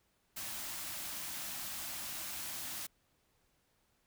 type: band-stop noise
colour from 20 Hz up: white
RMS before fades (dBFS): -42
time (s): 0.36-2.87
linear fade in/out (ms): 10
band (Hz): 370 to 550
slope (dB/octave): 96
effects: pink hiss -75 dBFS RMS until 4.06 s